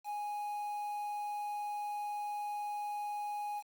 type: tone with quantisation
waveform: triangle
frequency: 829 Hz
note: G#5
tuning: 3 cents flat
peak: -34 dBFS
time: 0.04-3.63 s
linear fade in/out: 50 ms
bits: 9
effects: none